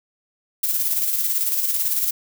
violet noise with tremolo, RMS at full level -20 dBFS, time 0.63-2.11 s, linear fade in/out 5 ms, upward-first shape square, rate 18 Hz, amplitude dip 40%, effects none

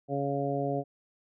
harmonic tone, 140 Hz, C#3, 18 cents sharp, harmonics 1 / 2 / 3 / 4 / 5, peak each -34 / -34 / -34 / -34 / -34 dBFS, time 0.08-0.84 s, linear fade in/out 50 ms, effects none

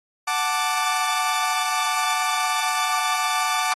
sawtooth chord, D major, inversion first, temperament equal, 740 / 880 / 1174.7 Hz, F#5 / A5 / D6, 0 / 0 / 0 cents, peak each -23 / -23 / -20 dBFS, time 0.27-3.74 s, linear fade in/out 10 ms, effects AAC 32 kbps

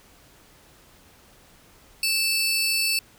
sawtooth tone pair together, 2636 / 4487 Hz, E7 / C#8, -1 / +20 cents, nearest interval major sixth, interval 921 cents, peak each -21 dBFS, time 2.03-2.99 s, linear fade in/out 2 ms, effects pink hiss -54 dBFS RMS until 3.18 s

